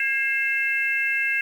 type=tone cluster; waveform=sine; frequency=1633 / 2126 / 2654 Hz; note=G#6 / C7 / E7; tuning=-30 / +27 / +11 cents; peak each=-25 dBFS; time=0-1.41 s; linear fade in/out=2 ms; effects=8-bit